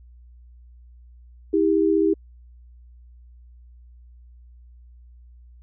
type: tone pair together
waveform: sine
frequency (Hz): 323.3 / 398.7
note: E4 / G4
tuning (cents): -34 / +29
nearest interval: major third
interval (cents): 363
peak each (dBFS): -19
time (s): 1.53-2.14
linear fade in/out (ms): 10
effects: added 60 Hz sine -45 dBFS peak until 5.62 s

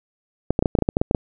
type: clicks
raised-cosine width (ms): 2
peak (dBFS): -4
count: 12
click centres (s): 0.506 / 0.591 / 0.625 / 0.658 / 0.752 / 0.788 / 0.823 / 0.889 / 0.969 / 1.015 / 1.111 / 1.148
effects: none

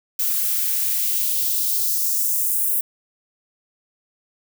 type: noise with high-pass filter sweep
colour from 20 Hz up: violet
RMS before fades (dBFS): -21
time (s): 0.19-2.81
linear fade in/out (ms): 5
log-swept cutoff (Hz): 1000 to 11000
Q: 1.4
effects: none

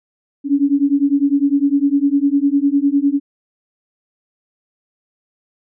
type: beating tone pair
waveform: sine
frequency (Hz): 277.2 / 287.1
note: C#4 / D4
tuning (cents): 0 / -39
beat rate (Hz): 9.9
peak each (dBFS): -15 / -15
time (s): 0.44-3.2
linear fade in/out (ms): 50
effects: none

